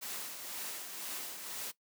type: noise with tremolo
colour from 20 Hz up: white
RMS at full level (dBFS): -40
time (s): 0.01-1.72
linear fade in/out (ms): 20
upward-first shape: triangle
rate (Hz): 2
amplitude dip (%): 50
effects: noise-tail reverb RT60 0.1 s tail -17 dB re dry + high-pass 200 Hz 12 dB/octave